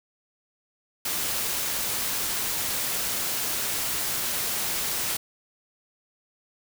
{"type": "noise", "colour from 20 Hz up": "white", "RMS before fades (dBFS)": -28, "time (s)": [1.05, 5.17], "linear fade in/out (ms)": 5, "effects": []}